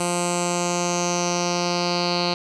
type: tone with low-pass filter sweep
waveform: 10% pulse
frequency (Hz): 175.3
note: F3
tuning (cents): +7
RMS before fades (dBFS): -23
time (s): 0-2.34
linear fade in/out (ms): 2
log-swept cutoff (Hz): 8700 to 4300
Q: 5.2
effects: none